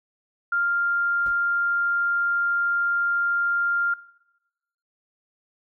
sine tone, 1396.9 Hz, F6, in tune, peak -20 dBFS, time 0.52-3.94 s, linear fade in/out 5 ms
brown noise with exponential decay, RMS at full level -35 dBFS, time 1.26-1.4 s, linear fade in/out 2 ms, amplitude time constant 29 ms
effects noise-tail reverb RT60 1.0 s tail -20 dB re dry

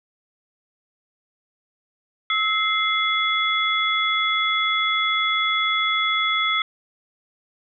sine tone cluster, 1300 / 2087 / 3394 Hz, E6 / C7 / G#7, -24 / -5 / +37 cents, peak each -23 dBFS, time 2.3-6.62 s, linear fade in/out 2 ms, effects none

